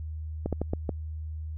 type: slowing click train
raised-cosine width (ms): 2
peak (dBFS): -15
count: 5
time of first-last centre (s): 0.46-0.892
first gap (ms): 67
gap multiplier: 1.33
effects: added 78 Hz sine -33 dBFS peak until 1.57 s